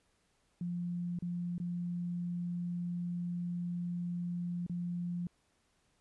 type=tone with dropouts; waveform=sine; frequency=174.8 Hz; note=F3; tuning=2 cents sharp; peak=-34 dBFS; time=0.61-5.27 s; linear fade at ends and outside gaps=2 ms; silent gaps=1.189-1.223 / 1.581-1.6 / 4.665-4.696 s; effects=pink hiss -74 dBFS RMS until 6 s + resampled to 24000 Hz